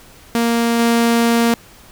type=tone with level steps; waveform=sawtooth; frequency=233.1 Hz; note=A#3; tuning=in tune; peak=-10 / -8 dBFS; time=0.35-1.54 s; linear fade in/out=0 ms; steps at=0.79 s; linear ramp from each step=5 ms; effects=pink hiss -44 dBFS RMS until 1.91 s